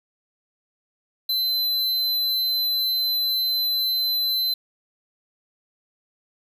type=tone; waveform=square; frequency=4051 Hz; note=B7; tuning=43 cents sharp; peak=-21 dBFS; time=1.29-4.54 s; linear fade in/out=5 ms; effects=none